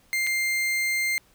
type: tone with dropouts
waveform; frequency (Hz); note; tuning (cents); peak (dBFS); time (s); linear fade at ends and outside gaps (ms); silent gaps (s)
40% pulse; 2100; C7; +6; -22; 0.13-1.18; 0; 0.267-0.271
effects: pink hiss -60 dBFS RMS until 1.34 s